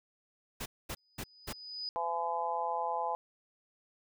pink noise bursts, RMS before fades -39 dBFS, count 4, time 0.6-1.53 s, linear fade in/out 10 ms, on 60 ms, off 230 ms
sine tone with exponential growth, 4978 Hz, D#8, in tune, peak -34 dBFS, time 0.97-1.89 s, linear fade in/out 1 ms, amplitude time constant 200 ms
harmonic tone, 169.1 Hz, E3, 44 cents sharp, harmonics 3 / 4 / 5 / 6, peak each -40 / -38 / -34 / -37 dBFS, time 1.96-3.15 s, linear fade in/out 0 ms
effects none

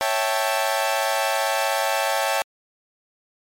sawtooth chord, A dominant seventh, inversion first, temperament equal, 554.4 / 659.3 / 784 / 880 Hz, C#5 / E5 / G5 / A5, 0 / 0 / 0 / 0 cents, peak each -22 dBFS, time 0.01-2.42 s, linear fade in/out 0 ms, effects MP3 64 kbps

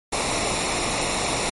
pink noise with comb filter, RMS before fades -24 dBFS, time 0.12-1.5 s, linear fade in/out 10 ms, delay 0.63 ms, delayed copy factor -0.6, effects MP3 48 kbps

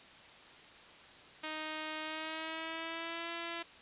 5% pulse tone with pitch glide, 311.1 to 337.3 Hz, D#4 to E4, 0 to +40 cents, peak -27 dBFS, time 1.43-3.63 s, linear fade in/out 10 ms, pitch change +140 cents, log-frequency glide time 2.02-3.31 s, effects white hiss -55 dBFS RMS until 3.81 s + resampled to 8000 Hz

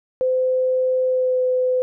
sine tone with pitch glide, 513 to 507.4 Hz, C5 to B4, -34 to +47 cents, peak -16 dBFS, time 0.21-1.82 s, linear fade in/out 0 ms, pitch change -19 cents, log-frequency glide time 1.05-1.42 s, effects none

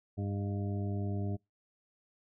harmonic tone with a mistuned harmonic, 100.4 Hz, G2, 42 cents sharp, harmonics 1 / 2 / 3 / 4 / 6 / 7, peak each -33 / -39 / -43 / -45 / -49 / -50 dBFS, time 0.17-1.37 s, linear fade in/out 20 ms, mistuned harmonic 6, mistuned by +31 cents, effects noise-tail reverb RT60 0.2 s tail -26 dB re dry

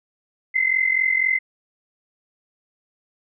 sine tone pair together, 2049 / 2093 Hz, C7 / C7, -37 / 0 cents, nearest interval unison, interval 37 cents, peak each -19 / -21 dBFS, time 0.54-1.39 s, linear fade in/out 20 ms, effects none

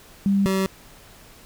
sine / 25% pulse tone pair in turn, 197.8 / 191.5 Hz, G3 / G3, +16 / -40 cents, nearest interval minor second, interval 56 cents, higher first, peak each -16 dBFS, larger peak neither, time 0.26-0.46 / 0.46-0.66 s, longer neither, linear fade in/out 0 ms, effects pink hiss -48 dBFS RMS until 1.45 s

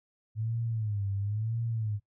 sine tone with vibrato, 107 Hz, A2, 48 cents flat, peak -29 dBFS, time 0.35-2 s, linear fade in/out 50 ms, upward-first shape sine, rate 0.98 Hz, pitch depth 140 cents each way, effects noise-tail reverb RT60 0.1 s tail -18 dB re dry

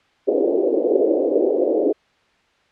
white band-pass noise, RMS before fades -18 dBFS, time 0.27-1.93 s, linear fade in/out 20 ms, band 300 to 550 Hz, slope 48 dB/octave, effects white hiss -59 dBFS RMS until 2.71 s + low-pass 3000 Hz 12 dB/octave

